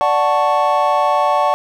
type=chord; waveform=triangle; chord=D major seventh; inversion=none; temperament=equal; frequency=587.3 / 740 / 880 / 1108.7 Hz; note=D5 / F#5 / A5 / C#6; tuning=0 / 0 / 0 / 0 cents; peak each=-16 dBFS; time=0.01-1.54 s; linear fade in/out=0 ms; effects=none